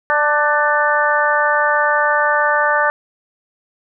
harmonic tone with a mistuned harmonic, 295.4 Hz, D4, 10 cents sharp, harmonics 2 / 3 / 4 / 5 / 6, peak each -19 / -19 / -19 / -19 / -19 dBFS, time 0.1-2.9 s, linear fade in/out 0 ms, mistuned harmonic 5, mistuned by +25 cents, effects none

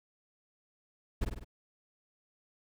brown noise with echo, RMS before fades -29 dBFS, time 1.21-1.25 s, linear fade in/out 10 ms, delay 49 ms, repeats 4, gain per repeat -4 dB, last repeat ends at 1.446 s, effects none

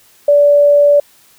sine tone, 579 Hz, D5, 25 cents flat, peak -5 dBFS, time 0.28-1 s, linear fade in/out 5 ms, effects white hiss -48 dBFS RMS until 1.38 s

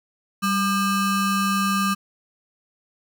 square ring-modulated tone, 700 Hz, F5, 4 cents sharp, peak -17 dBFS, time 0.42-1.95 s, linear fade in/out 20 ms, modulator 504 Hz, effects none

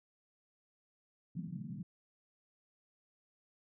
white band-pass noise, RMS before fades -43 dBFS, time 1.35-1.83 s, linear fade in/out 5 ms, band 130 to 220 Hz, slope 48 dB/octave, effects none

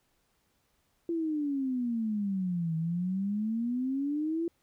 sine exponential two-way sweep, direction down then up, 341.6 to 159.5 to 341.6 Hz, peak -28 dBFS, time 1.09-4.48 s, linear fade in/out 2 ms, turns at 2.76 s, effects pink hiss -73 dBFS RMS until 4.62 s

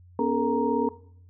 sine tone cluster, 242.8 / 279.3 / 427.4 / 465.3 / 934 Hz, B3 / C#4 / G#4 / A#4 / A#5, -29 / +13 / +50 / -3 / +3 cents, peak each -28 dBFS, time 0.19-0.89 s, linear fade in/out 2 ms, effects noise-tail reverb RT60 0.6 s tail -17 dB re dry + added 89 Hz sine -49 dBFS peak until 1.29 s

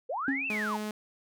sine linear two-way sweep, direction up then down, 442.3 to 2734 to 779 Hz, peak -30 dBFS, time 0.09-0.77 s, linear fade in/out 10 ms, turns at 0.47 s
triangle tone with exponential decay, 271.8 Hz, C#4, 34 cents flat, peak -22 dBFS, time 0.28-0.62 s, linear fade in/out 2 ms, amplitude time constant 72 ms
sawtooth tone, 212.3 Hz, G#3, 38 cents sharp, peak -29 dBFS, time 0.5-0.91 s, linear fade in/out 2 ms
effects none

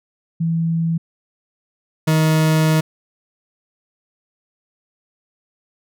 sine / 40% pulse tone pair in turn, 165 / 157.39 Hz, E3 / D#3, +2 / +20 cents, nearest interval minor second, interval 82 cents, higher first, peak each -16 / -12 dBFS, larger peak second, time 0.4-0.98 / 2.07-2.81 s, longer second, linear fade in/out 10 ms, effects none

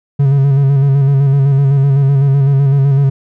triangle tone with vibrato, 138.2 Hz, C#3, 5 cents flat, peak -5 dBFS, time 0.19-3.1 s, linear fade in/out 10 ms, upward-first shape square, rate 7.9 Hz, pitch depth 37 cents each way, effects none

